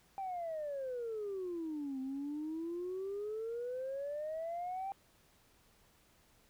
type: exponential two-way sweep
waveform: sine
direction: down then up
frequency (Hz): 791 to 260.1 to 791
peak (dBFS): -36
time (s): 0.18-4.92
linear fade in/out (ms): 0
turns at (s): 2
effects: tanh soft clip ceiling -34 dBFS + pink hiss -68 dBFS RMS until 6.49 s